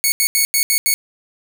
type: tone bursts at uneven times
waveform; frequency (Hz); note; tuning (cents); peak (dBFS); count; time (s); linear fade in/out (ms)
5% pulse; 2217; C#7; 0; -3; 6; 0.04-0.12 / 0.2-0.27 / 0.35-0.45 / 0.54-0.63 / 0.7-0.78 / 0.86-0.94; 0
effects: none